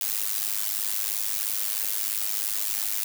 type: noise with amplitude modulation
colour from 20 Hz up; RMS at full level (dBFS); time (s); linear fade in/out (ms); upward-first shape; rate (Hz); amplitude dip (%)
blue; -24; 0.01-3.04; 2; sine; 103; 90
effects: none